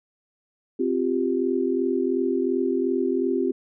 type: chord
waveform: sine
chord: C suspended fourth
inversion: none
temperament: equal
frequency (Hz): 261.6 / 349.2 / 392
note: C4 / F4 / G4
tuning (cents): 0 / 0 / 0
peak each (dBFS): -25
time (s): 0.79-3.52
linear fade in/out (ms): 10
effects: none